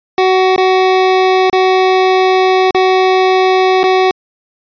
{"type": "tone with dropouts", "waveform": "25% pulse", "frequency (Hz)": 374.4, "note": "F#4", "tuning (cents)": 20, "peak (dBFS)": -4, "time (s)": [0.18, 4.11], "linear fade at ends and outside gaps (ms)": 1, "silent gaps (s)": [[0.562, 0.579], [1.498, 1.529], [2.708, 2.747], [3.832, 3.839]], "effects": ["resampled to 11025 Hz"]}